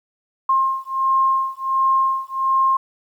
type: beating tone pair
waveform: sine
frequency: 1064 / 1065.4 Hz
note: C6 / C6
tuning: +29 / +31 cents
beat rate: 1.4 Hz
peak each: -19 dBFS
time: 0.49-2.77 s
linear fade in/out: 5 ms
effects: 9-bit